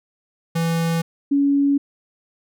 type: tone pair in turn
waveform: square / sine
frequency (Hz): 165.9 / 281.4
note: E3 / C#4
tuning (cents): +11 / +26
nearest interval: major sixth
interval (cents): 915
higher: second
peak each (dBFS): -19 / -14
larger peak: second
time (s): 0.55-1.02 / 1.31-1.78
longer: neither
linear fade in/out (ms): 10
effects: none